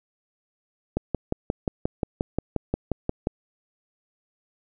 click train, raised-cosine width 2 ms, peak -10 dBFS, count 14, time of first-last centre 0.97-3.271 s, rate 5.65 Hz, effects none

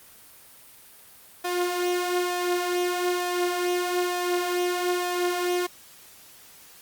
sawtooth tone with flanger, 356.2 Hz, F4, 34 cents sharp, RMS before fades -26 dBFS, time 1.44-5.67 s, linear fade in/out 10 ms, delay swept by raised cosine 1.6 to 5.3 ms, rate 1.1 Hz, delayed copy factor +0.5, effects white hiss -50 dBFS RMS until 6.81 s + Opus 32 kbps

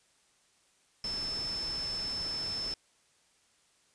sine tone in noise, 5274 Hz, E8, in tune, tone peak -33 dBFS, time 1.04-2.74 s, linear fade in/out 2 ms, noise pink, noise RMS -44 dBFS, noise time 1.04-2.74 s, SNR +8 dB, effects white hiss -68 dBFS RMS until 3.94 s + resampled to 22050 Hz

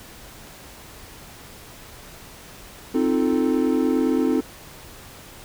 triangle chord, F dominant seventh, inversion second, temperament equal, 261.6 / 311.1 / 349.2 / 440 Hz, C4 / Eb4 / F4 / A4, 0 / 0 / 0 / 0 cents, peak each -19 / -21 / -24 / -24 dBFS, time 2.94-4.41 s, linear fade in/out 10 ms, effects pink hiss -43 dBFS RMS until 5.44 s

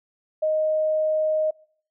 sine tone, 622.3 Hz, D#5, in tune, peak -19 dBFS, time 0.42-1.51 s, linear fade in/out 10 ms, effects noise-tail reverb RT60 0.6 s tail -25 dB re dry

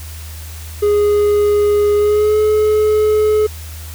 triangle tone with pitch glide, 413.8 to 427.2 Hz, G#4 to G#4, -6 to +49 cents, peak -8 dBFS, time 0.82-3.47 s, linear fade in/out 10 ms, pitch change +55 cents, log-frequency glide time 1.96-2.38 s, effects added 79 Hz sine -28 dBFS peak until 3.94 s + white hiss -36 dBFS RMS until 3.94 s

